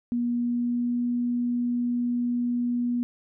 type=tone with pitch glide; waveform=sine; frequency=240 to 242.1 Hz; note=B3 to B3; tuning=-49 to -34 cents; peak=-23 dBFS; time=0.12-3.03 s; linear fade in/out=0 ms; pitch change=+15 cents; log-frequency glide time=0.35-1.04 s; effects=none